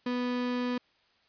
35% pulse tone, 246.9 Hz, B3, in tune, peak -27 dBFS, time 0.06-0.78 s, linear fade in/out 5 ms, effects white hiss -67 dBFS RMS until 1.28 s + resampled to 11025 Hz

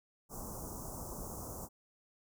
pink band-stop noise, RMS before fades -44 dBFS, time 0.29-1.69 s, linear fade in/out 50 ms, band 1200 to 5900 Hz, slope 48 dB/octave, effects none

